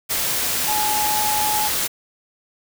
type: tone in noise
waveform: sine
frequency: 848 Hz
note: G#5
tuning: 36 cents sharp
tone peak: -21 dBFS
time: 0.67-1.69 s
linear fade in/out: 20 ms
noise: white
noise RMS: -22 dBFS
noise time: 0.09-1.88 s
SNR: -2 dB
effects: none